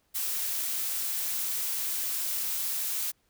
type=noise; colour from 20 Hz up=blue; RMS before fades=-31 dBFS; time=0.14-3.12 s; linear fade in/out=20 ms; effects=pink hiss -71 dBFS RMS until 3.29 s